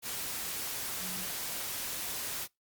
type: tone in noise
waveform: sine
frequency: 184.1 Hz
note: F#3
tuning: 8 cents flat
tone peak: -44 dBFS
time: 0.98-1.27 s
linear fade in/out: 50 ms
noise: white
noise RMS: -37 dBFS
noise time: 0.02-2.48 s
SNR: -10 dB
effects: noise-tail reverb RT60 0.2 s tail -25 dB re dry + Opus 48 kbps